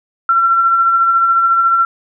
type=tone with tremolo; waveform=sine; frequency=1357 Hz; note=E6; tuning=50 cents sharp; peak=-7 dBFS; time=0.29-1.85 s; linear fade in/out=2 ms; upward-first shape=triangle; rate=14 Hz; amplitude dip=40%; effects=none